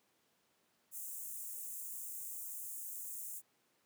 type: high-pass noise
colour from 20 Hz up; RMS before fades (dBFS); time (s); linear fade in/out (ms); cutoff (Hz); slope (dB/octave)
white; -45; 0.91-3.42; 50; 6900; 48
effects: pink hiss -75 dBFS RMS until 3.85 s + high-pass 200 Hz 12 dB/octave

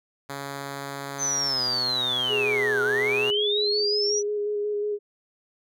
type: tone with pitch glide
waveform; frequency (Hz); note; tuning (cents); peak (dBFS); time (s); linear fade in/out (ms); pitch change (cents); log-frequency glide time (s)
5% pulse; 139.6 to 125.81; C#3 to B2; +13 to +32; -21; 0.29-3.31; 10; -181; 1.47-1.62
type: linear two-way sweep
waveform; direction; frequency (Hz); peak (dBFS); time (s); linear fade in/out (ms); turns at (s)
sine; down then up; 6272 to 1382 to 5950; -23; 1.18-4.23; 50; 2.83
type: tone with vibrato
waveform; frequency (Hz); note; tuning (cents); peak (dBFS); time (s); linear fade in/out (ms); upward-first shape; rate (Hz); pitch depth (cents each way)
sine; 415.3; G#4; 0; -24; 2.28-4.99; 50; square; 5.5; 14
effects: none

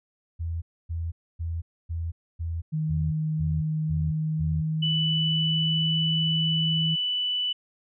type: tone bursts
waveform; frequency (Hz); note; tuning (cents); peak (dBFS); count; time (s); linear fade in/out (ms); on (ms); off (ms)
sine; 83.2; E2; +17; -27; 9; 0.39-4.62; 20; 230; 270
type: tone with pitch glide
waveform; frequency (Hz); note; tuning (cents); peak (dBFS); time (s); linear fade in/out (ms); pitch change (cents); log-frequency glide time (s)
sine; 155.9 to 160.01; D#3 to D#3; +4 to +49; -24; 2.72-6.96; 20; +45; 3.98-6.04
type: tone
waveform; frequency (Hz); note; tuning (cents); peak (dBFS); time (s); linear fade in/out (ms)
sine; 2978; F#7; +11; -24; 4.82-7.53; 10
effects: none

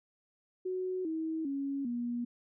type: tone with pitch steps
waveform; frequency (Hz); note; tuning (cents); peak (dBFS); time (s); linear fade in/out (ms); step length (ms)
sine; 370 / 320.2 / 277.2 / 239.9; F#4 / D#4 / C#4 / A#3; 0 / +50 / 0 / +50; -32; 0.65-2.25; 10; 400
effects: none

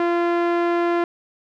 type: tone with low-pass filter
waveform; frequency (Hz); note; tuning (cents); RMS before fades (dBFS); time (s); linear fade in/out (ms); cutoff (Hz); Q
sawtooth; 344.3; F4; -25; -20; 0-1.04; 2; 1800; 0.82
effects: none

